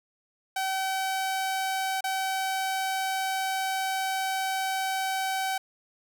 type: tone with dropouts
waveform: sawtooth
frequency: 765 Hz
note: G5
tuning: 42 cents flat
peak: -23 dBFS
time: 0.56-5.58 s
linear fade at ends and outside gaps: 5 ms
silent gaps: 2.008-2.04 s
effects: none